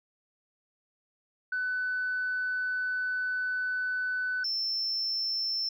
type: tone pair in turn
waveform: sine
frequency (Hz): 1500 / 5345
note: F#6 / E8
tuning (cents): +23 / +23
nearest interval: octave + minor seventh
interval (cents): 2200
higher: second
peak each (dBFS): -27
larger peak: neither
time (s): 1.52-4.44 / 4.44-5.69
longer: first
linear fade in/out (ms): 5
effects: tanh soft clip ceiling -24 dBFS